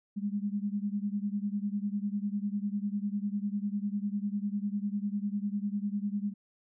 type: beating tone pair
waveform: sine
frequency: 200.7 / 210.7 Hz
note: G3 / G#3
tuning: +41 / +25 cents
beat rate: 10 Hz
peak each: -32 / -34 dBFS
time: 0.16-6.34 s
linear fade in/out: 20 ms
effects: none